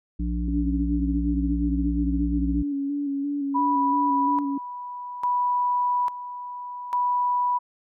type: harmonic tone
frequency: 58.8 Hz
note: A#1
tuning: 16 cents sharp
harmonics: 1 / 3 / 5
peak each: -25 / -30 / -32 dBFS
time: 0.19-2.63 s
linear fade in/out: 10 ms
type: tone with vibrato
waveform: sine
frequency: 282.6 Hz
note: C#4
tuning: 34 cents sharp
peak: -24 dBFS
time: 0.48-4.58 s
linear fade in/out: 5 ms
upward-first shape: square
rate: 2.9 Hz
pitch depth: 26 cents each way
type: tone with tremolo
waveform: sine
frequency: 983 Hz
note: B5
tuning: 8 cents flat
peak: -20 dBFS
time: 3.54-7.59 s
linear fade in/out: 20 ms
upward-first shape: square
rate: 0.59 Hz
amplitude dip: 75%
effects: none